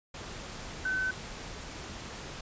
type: tone in noise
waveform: sine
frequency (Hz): 1520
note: F#6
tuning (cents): +46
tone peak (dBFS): -28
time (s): 0.85-1.11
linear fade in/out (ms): 5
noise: pink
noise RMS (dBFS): -42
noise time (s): 0.14-2.41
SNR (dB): +11
effects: resampled to 16000 Hz